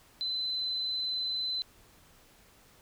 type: tone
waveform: sine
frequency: 4039 Hz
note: B7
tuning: 38 cents sharp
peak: -30 dBFS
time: 0.21-1.62 s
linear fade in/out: 0 ms
effects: pink hiss -60 dBFS RMS until 2.81 s